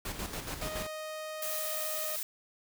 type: noise with tremolo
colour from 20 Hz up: pink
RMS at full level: -37 dBFS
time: 0.05-0.87 s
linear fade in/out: 5 ms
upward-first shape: square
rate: 7.1 Hz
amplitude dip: 50%
type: tone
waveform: sawtooth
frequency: 622.3 Hz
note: D#5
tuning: in tune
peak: -34 dBFS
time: 0.62-2.16 s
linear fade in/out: 2 ms
type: noise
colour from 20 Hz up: blue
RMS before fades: -36 dBFS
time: 1.42-2.23 s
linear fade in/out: 2 ms
effects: none